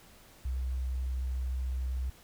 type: tone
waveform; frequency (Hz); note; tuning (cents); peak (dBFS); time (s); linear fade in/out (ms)
sine; 64; C2; -38; -30; 0.45-2.1; 5
effects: pink hiss -57 dBFS RMS until 2.23 s